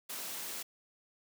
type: high-pass noise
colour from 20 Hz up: white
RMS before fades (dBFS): -41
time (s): 0.09-0.63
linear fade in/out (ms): 10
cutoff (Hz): 160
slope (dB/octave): 24
effects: none